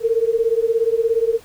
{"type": "beating tone pair", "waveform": "sine", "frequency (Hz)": [448, 465], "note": ["A4", "A#4"], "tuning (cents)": [31, -4], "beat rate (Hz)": 17, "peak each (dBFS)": -18, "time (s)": [0, 1.4], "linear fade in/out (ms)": 50, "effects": ["pink hiss -47 dBFS RMS until 1.44 s"]}